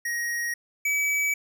square tone pair in turn, 1885 / 2288 Hz, A#6 / D7, +19 / -46 cents, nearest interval minor third, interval 335 cents, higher second, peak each -27 / -23 dBFS, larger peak second, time 0.05-0.54 / 0.85-1.34 s, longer neither, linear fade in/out 5 ms, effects none

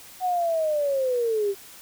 sine linear sweep, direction down, 746 to 386 Hz, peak -21 dBFS, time 0.2-1.55 s, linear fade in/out 50 ms, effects white hiss -46 dBFS RMS until 1.81 s

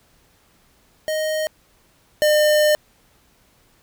square tone pair in turn, 622.3 / 604.2 Hz, D#5 / D5, 0 / +49 cents, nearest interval minor second, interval 51 cents, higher first, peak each -21 / -14 dBFS, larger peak second, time 1.08-1.47 / 2.22-2.75 s, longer second, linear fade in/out 0 ms, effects pink hiss -58 dBFS RMS until 3.82 s

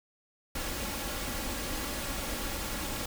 pink noise with comb filter, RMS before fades -35 dBFS, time 0.55-3.06 s, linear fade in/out 5 ms, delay 3.6 ms, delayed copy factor +0.5, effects none

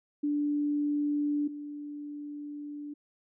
sine tone pair in turn, 292.7 / 292.7 Hz, D4 / D4, -6 / -6 cents, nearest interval unison, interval 0 cents, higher neither, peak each -26 / -37 dBFS, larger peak first, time 0.23-1.48 / 1.48-2.94 s, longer second, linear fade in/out 10 ms, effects none

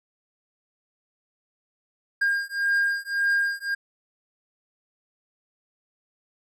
triangle beating tone pair, 1611 / 1612.8 Hz, G6 / G6, +47 / +49 cents, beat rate 1.8 Hz, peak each -23 dBFS, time 2.21-3.75 s, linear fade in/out 10 ms, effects none

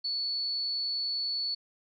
sine tone, 4435 Hz, C#8, in tune, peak -29 dBFS, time 0.04-1.55 s, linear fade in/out 10 ms, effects none

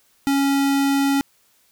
square tone, 277.2 Hz, C#4, in tune, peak -17 dBFS, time 0.27-1.21 s, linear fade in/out 0 ms, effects white hiss -60 dBFS RMS until 1.71 s

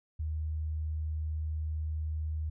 sine tone, 77.78 Hz, D#2, in tune, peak -31 dBFS, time 0.19-2.5 s, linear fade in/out 10 ms, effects none

